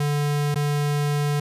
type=tone with dropouts; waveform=square; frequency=146.1 Hz; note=D3; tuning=9 cents flat; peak=-21 dBFS; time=0-1.4 s; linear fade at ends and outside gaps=5 ms; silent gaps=0.545-0.557 s; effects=resampled to 32000 Hz